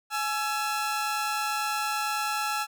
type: tone pair together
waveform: sawtooth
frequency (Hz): 843 / 1339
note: G#5 / E6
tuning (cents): +26 / +27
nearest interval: minor sixth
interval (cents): 801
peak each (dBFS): -26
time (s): 0.1-2.67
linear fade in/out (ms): 50
effects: none

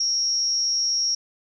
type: tone with amplitude modulation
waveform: sine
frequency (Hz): 5588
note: F8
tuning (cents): 0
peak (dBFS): -17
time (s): 0-1.15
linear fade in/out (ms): 5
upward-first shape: sine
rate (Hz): 296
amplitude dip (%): 65
effects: none

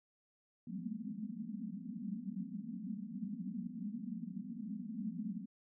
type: band-pass noise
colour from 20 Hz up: pink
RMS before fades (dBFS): -43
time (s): 0.67-5.46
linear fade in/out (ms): 5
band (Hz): 180 to 250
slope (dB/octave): 96
effects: none

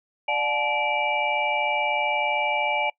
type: tone cluster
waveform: sine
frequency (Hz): 592 / 728 / 861 / 2334 / 2869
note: D5 / F#5 / A5 / D7 / F7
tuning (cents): +14 / -28 / -38 / -11 / +46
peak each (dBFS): -29 / -30 / -26 / -26 / -34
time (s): 0.28-2.9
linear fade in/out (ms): 5
effects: noise-tail reverb RT60 0.1 s tail -25 dB re dry

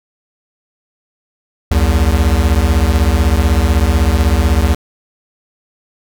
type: beating tone pair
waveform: square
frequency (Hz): 65.2 / 81.2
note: C2 / E2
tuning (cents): -5 / -26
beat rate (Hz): 16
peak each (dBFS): -13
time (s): 1.71-4.75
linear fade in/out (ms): 5
effects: none

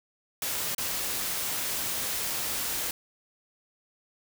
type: noise with dropouts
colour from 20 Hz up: white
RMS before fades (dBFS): -31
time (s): 0.42-2.91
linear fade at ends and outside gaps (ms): 2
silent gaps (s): 0.748-0.781
effects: none

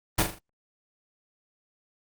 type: noise with echo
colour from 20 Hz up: pink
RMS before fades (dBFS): -21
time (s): 0.18-0.23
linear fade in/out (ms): 10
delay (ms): 40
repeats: 4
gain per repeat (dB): -7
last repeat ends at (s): 0.39
effects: Opus 24 kbps

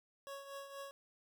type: tone with tremolo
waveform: 25% pulse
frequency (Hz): 554.4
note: C#5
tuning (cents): 0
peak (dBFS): -40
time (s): 0.27-0.91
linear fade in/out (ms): 0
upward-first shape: triangle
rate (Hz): 4.2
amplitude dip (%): 65
effects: none

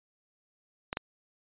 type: clicks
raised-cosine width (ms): 0.3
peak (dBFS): -15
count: 2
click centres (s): 0.929 / 0.971
effects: resampled to 8000 Hz

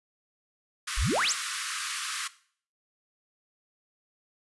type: high-pass noise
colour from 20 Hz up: pink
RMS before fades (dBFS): -33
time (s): 0.87-2.28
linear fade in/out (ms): 10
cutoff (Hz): 1100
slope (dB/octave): 96
type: exponential sweep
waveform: sine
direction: up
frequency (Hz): 32.95 to 8870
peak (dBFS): -24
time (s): 0.97-1.33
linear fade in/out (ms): 10
effects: noise-tail reverb RT60 0.5 s tail -17 dB re dry + resampled to 24000 Hz

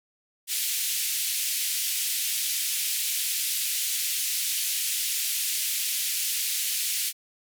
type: band-pass noise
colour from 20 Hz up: white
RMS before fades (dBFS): -28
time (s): 0.47-7.13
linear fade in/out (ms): 50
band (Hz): 2300 to 15000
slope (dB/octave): 24
effects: none

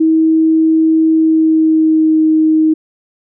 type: tone with pitch glide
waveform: sine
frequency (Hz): 319.9 to 314.4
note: D#4 to D#4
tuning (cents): +48 to +18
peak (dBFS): -7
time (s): 0-2.74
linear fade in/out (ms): 10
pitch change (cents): -30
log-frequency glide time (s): 1.12-2.23
effects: none

